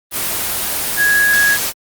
sine tone in noise, 1661.2 Hz, G#6, in tune, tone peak -10 dBFS, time 0.96-1.58 s, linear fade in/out 50 ms, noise white, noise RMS -19 dBFS, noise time 0.11-1.73 s, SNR +6 dB, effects Opus 24 kbps

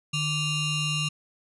40% pulse ring-modulated tone, 1318.5 Hz, E6, in tune, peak -21 dBFS, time 0.13-1.09 s, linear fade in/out 10 ms, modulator 1470 Hz, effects resampled to 24000 Hz

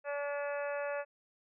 harmonic tone, 286.8 Hz, D4, 41 cents flat, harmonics 2 / 3 / 4 / 5 / 6 / 7 / 8 / 9, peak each -35 / -45 / -47 / -45 / -45 / -53 / -55 / -49 dBFS, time 0.04-1.05 s, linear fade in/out 50 ms, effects none

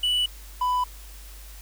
triangle tone pair in turn, 2960 / 995.8 Hz, F#7 / B5, 0 / +14 cents, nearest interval octave + perfect fifth, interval 1886 cents, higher first, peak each -19 dBFS, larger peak neither, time 0.03-0.26 / 0.61-0.84 s, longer neither, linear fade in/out 5 ms, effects added 50 Hz sine -41 dBFS peak until 1.61 s + white hiss -48 dBFS RMS until 1.61 s

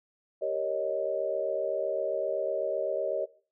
sine chord, Eb dominant seventh, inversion first, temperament equal, 392 / 466.2 / 554.4 / 622.3 Hz, G4 / Bb4 / Db5 / Eb5, 0 / 0 / 0 / 0 cents, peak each -36 / -36 / -31 / -31 dBFS, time 0.41-3.26 s, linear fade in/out 20 ms, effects noise-tail reverb RT60 0.4 s tail -18 dB re dry

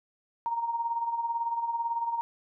sine tone with tremolo, 931 Hz, A#5, 2 cents flat, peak -25 dBFS, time 0.46-2.21 s, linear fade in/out 0 ms, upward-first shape sine, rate 18 Hz, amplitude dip 60%, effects none

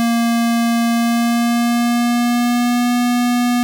square tone with pitch glide, 233.1 to 243.3 Hz, A#3 to B3, 0 to -26 cents, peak -14 dBFS, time 0-3.63 s, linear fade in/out 0 ms, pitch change +74 cents, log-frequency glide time 0.92-2.93 s, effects none

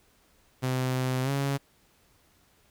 sawtooth tone with pitch glide, 128.8 to 138.84 Hz, C3 to C#3, -27 to +3 cents, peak -22 dBFS, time 0.62-1.58 s, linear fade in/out 20 ms, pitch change +130 cents, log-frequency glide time 1.23-1.3 s, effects pink hiss -64 dBFS RMS until 2.7 s

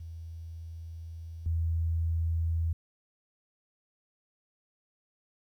sine tone with level steps, 82.41 Hz, E2, in tune, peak -39 / -26 dBFS, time 0-2.73 s, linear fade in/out 5 ms, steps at 1.46 s, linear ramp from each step 2 ms, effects 11-bit

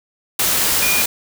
sine tone in noise, 2434 Hz, D#7, 39 cents flat, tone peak -19 dBFS, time 0.82-1.02 s, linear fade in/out 5 ms, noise white, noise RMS -17 dBFS, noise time 0.39-1.06 s, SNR -5 dB, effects none

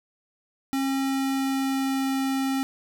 square tone with pitch glide, 269.9 to 268.2 Hz, C#4 to C4, -46 to +43 cents, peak -24 dBFS, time 0.73-2.63 s, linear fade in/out 0 ms, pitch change -11 cents, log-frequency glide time 1.07-2.18 s, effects none

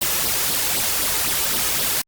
white noise with flanger, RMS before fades -21 dBFS, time 0.01-2.02 s, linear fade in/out 10 ms, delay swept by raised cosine 0.21 to 2.41 ms, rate 3.9 Hz, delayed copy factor +0.55, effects Opus 48 kbps

